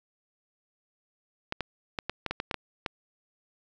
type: clicks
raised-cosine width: 0.3 ms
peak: -14 dBFS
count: 10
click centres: 1.524 / 1.607 / 1.988 / 2.096 / 2.263 / 2.31 / 2.401 / 2.512 / 2.543 / 2.862 s
effects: resampled to 16000 Hz + 9-bit